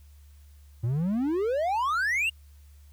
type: exponential sweep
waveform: triangle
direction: up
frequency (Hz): 110 to 2883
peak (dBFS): -22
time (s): 0.83-2.3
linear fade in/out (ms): 10
effects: added 72 Hz sine -49 dBFS peak until 2.92 s + white hiss -65 dBFS RMS until 2.92 s